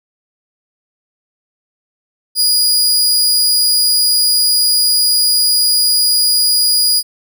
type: tone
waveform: sawtooth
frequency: 4894 Hz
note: D#8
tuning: 29 cents flat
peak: -7 dBFS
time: 2.35-7.03 s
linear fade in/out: 50 ms
effects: none